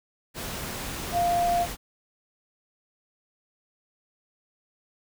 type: tone in noise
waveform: sine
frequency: 697 Hz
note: F5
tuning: 4 cents flat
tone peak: -21 dBFS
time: 1.12-1.67 s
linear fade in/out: 50 ms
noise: pink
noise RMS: -34 dBFS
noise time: 0.34-1.77 s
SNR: +10 dB
effects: none